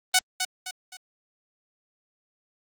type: tone with echo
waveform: 5% pulse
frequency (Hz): 742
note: F#5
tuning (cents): +5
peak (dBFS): -5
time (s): 0.14-0.19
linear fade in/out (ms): 5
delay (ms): 260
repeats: 3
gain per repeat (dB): -8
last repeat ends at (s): 0.97
effects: Opus 32 kbps